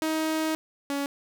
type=tone pair in turn; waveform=sawtooth; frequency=315.8 / 281.3 Hz; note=D#4 / C#4; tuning=+26 / +26 cents; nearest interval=major second; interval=200 cents; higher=first; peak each=-21 / -23 dBFS; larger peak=first; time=0.02-0.55 / 0.9-1.06 s; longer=first; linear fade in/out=0 ms; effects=none